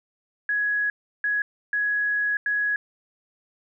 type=tone bursts at uneven times; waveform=sine; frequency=1673 Hz; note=G#6; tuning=12 cents sharp; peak=-21 dBFS; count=4; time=0.49-0.9 / 1.24-1.42 / 1.73-2.37 / 2.46-2.76 s; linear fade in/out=2 ms; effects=none